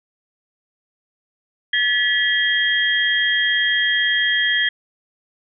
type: tone cluster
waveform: sine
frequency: 1726 / 1944 / 3236 Hz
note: A6 / B6 / G#7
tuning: -34 / -28 / -46 cents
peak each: -20 dBFS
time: 1.73-4.69 s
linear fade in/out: 5 ms
effects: none